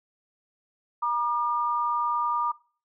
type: tone pair together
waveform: sine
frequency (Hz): 954 / 1204.6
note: A#5 / D6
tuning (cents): +40 / +44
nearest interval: major third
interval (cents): 404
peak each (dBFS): -26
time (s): 1.02-2.52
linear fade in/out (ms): 10
effects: noise-tail reverb RT60 0.4 s tail -20 dB re dry